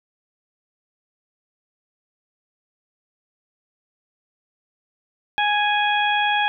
harmonic tone, 830.6 Hz, G#5, in tune, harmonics 1 / 2 / 3 / 4, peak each -20 / -23 / -25 / -26 dBFS, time 5.38-6.48 s, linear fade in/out 0 ms, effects none

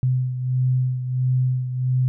sine beating tone pair, 127.5 / 129 Hz, C3 / C3, -44 / -24 cents, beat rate 1.5 Hz, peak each -19 / -26 dBFS, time 0.03-2.08 s, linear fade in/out 0 ms, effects none

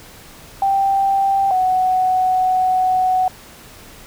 sine tone pair in turn, 784 / 742.9 Hz, G5 / F#5, 0 / +7 cents, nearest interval minor second, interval 93 cents, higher first, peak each -13 dBFS, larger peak neither, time 0.62-1.51 / 1.51-3.28 s, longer second, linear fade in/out 2 ms, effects pink hiss -41 dBFS RMS until 4.06 s

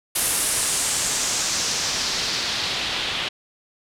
white noise with low-pass filter sweep, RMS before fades -24 dBFS, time 0.15-3.29 s, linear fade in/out 10 ms, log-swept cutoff 11000 to 3200 Hz, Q 2.1, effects none

